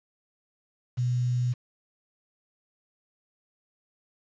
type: tone with quantisation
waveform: sine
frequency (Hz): 123.47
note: B2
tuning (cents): 0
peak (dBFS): -23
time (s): 0.97-1.54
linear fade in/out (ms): 20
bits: 8
effects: resampled to 16000 Hz